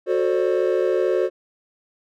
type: chord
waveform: triangle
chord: D dominant seventh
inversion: first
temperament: just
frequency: 367.1 / 440.5 / 528.6 / 587.3 Hz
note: F#4 / A4 / C5 / D5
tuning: -14 / +2 / +18 / 0 cents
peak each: -19 / -22 / -21 / -25 dBFS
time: 0.06-1.3 s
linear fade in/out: 50 ms
effects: none